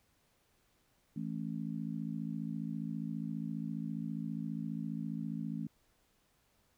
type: harmonic tone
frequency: 54.8 Hz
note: A1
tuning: 6 cents flat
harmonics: 3 / 4 / 5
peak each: -40 / -39 / -43 dBFS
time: 1.16-5.67 s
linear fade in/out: 5 ms
effects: pink hiss -73 dBFS RMS until 6.77 s